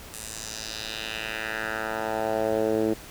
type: tone with band-pass filter sweep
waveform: 10% pulse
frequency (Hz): 109.9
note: A2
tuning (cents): -2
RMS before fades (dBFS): -29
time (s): 0.13-2.94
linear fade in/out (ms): 10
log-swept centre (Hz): 9600 to 340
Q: 1.9
effects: pink hiss -44 dBFS RMS until 3.1 s